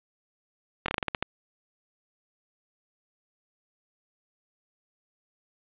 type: slowing click train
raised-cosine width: 0.3 ms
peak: -10 dBFS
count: 9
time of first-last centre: 0.86-1.226 s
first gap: 23 ms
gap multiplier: 1.19
effects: resampled to 8000 Hz + 8-bit